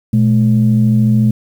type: tone pair together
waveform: sine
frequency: 120.4 / 214 Hz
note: B2 / A3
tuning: -44 / -48 cents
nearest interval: minor seventh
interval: 996 cents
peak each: -10 dBFS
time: 0.13-1.31 s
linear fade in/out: 5 ms
effects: tanh soft clip ceiling -2 dBFS + 7-bit